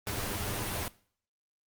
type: noise with comb filter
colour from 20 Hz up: pink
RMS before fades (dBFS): -34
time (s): 0.07-0.88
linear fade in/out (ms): 0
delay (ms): 10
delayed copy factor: +0.65
effects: noise-tail reverb RT60 0.5 s tail -20 dB re dry + Opus 24 kbps